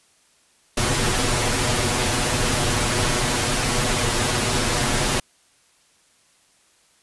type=noise with comb filter; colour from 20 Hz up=pink; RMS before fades=-21 dBFS; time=0.77-5.2 s; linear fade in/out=5 ms; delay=8.2 ms; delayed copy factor=+0.8; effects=white hiss -59 dBFS RMS until 7.02 s + resampled to 24000 Hz